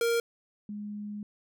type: tone pair in turn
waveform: square / sine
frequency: 466.2 / 207.7 Hz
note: A#4 / G#3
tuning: 0 / 0 cents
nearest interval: octave + major second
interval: 1400 cents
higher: first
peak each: -25 / -35 dBFS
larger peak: first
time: 0.01-0.2 / 0.69-1.23 s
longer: second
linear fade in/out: 2 ms
effects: none